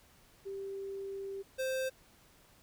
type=tone pair in turn; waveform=sine / square; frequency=392 / 523.3 Hz; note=G4 / C5; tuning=0 / 0 cents; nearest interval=perfect fourth; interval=500 cents; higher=second; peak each=-38 / -33 dBFS; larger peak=second; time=0.45-1.43 / 1.58-1.9 s; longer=first; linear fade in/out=20 ms; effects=pink hiss -63 dBFS RMS until 2.62 s